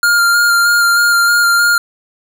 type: tone with vibrato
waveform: square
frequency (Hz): 1404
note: F6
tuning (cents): +9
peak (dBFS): -9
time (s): 0.03-1.78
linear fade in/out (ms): 2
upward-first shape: square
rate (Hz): 3.2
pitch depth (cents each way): 13
effects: none